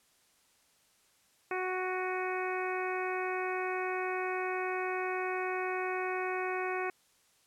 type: harmonic tone with a mistuned harmonic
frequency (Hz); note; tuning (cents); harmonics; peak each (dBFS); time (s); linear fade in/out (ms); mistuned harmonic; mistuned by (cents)
370; F#4; 0; 1 / 2 / 3 / 4 / 5 / 6 / 7; -35 / -38 / -40 / -41 / -42 / -43 / -43; 1.51-6.9; 2; 7; -38
effects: white hiss -68 dBFS RMS until 7.46 s + low-pass 11000 Hz 12 dB/octave